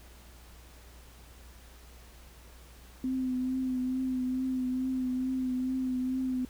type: tone with vibrato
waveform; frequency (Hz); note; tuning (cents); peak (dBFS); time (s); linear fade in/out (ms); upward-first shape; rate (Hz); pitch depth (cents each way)
sine; 256.8; C4; -32; -28; 3.04-6.45; 2; triangle; 2.3; 31
effects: added 60 Hz sine -51 dBFS peak until 6.49 s + pink hiss -56 dBFS RMS until 6.49 s